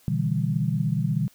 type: chord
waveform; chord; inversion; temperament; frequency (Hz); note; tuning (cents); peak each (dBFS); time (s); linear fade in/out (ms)
sine; E minor seventh; second; just; 123.61 / 148.33 / 164.81 / 197.78; B2 / D3 / E3 / G3; +2 / +18 / 0 / +16; -27 / -26 / -27 / -29; 0.08-1.28; 0
effects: white hiss -58 dBFS RMS until 1.34 s